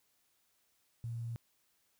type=tone with quantisation; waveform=sine; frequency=116.54 Hz; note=A#2; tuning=in tune; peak=-37 dBFS; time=1.04-1.36 s; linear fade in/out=0 ms; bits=11; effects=white hiss -75 dBFS RMS until 1.99 s